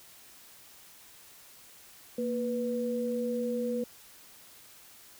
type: tone pair together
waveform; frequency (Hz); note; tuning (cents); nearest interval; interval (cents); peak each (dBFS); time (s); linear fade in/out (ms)
sine; 233.3 / 491.4; A#3 / B4; +2 / -9; octave + minor second; 1289; -32 / -31; 2.18-3.84; 5
effects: white hiss -54 dBFS RMS until 5.19 s